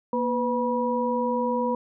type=tone cluster; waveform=sine; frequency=237.5 / 498.6 / 968 Hz; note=A#3 / B4 / B5; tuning=+33 / +16 / -35 cents; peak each=-27 / -26 / -27 dBFS; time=0.13-1.75 s; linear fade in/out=2 ms; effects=none